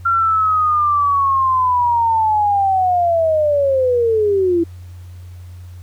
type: linear sweep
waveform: sine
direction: down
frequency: 1376 to 329.6 Hz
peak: -12 dBFS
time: 0.05-4.64 s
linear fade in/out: 10 ms
effects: added 89 Hz sine -32 dBFS peak until 5.82 s + pink hiss -52 dBFS RMS until 5.82 s